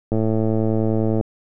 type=click train; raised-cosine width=2 ms; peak=-8 dBFS; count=121; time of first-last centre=0.12-1.211 s; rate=110 Hz; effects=none